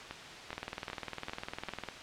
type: two click trains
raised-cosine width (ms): 0.3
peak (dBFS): -21 / -23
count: 28 / 5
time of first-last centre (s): 0.53-1.887 / 0.11-1.691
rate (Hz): 19.9 / 2.53
effects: white hiss -46 dBFS RMS until 2.02 s + low-pass 4000 Hz 12 dB/octave